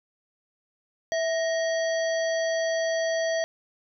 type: harmonic tone with a mistuned harmonic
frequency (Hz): 655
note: E5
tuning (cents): -11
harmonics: 1 / 3 / 5 / 7 / 9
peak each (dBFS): -24 / -32 / -40 / -40 / -39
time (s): 1.12-3.44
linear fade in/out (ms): 0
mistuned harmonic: 3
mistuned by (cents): -84
effects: none